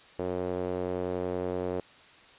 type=tone with band-pass filter; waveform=sawtooth; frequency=90.6 Hz; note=F#2; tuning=36 cents flat; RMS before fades=-32 dBFS; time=0.19-1.8 s; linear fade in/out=0 ms; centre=470 Hz; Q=2.3; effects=white hiss -54 dBFS RMS until 2.38 s + resampled to 8000 Hz